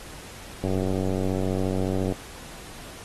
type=click train; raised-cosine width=2 ms; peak=-14 dBFS; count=141; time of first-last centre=0.64-2.123 s; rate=94.4 Hz; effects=pink hiss -43 dBFS RMS until 3.04 s + AAC 32 kbps